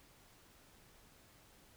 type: silence
effects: pink hiss -64 dBFS RMS until 1.76 s